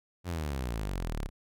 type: exponential sweep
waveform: sawtooth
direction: down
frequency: 92.2 to 32.7 Hz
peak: -28 dBFS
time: 0.24-1.3 s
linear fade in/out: 50 ms
effects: none